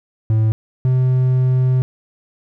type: tone pair in turn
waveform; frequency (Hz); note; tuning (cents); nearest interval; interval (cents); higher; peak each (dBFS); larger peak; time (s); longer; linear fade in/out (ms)
triangle; 109.9 / 128.53; A2 / C3; -2 / -30; minor third; 272; second; -10; neither; 0.3-0.52 / 0.85-1.82; second; 0
effects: none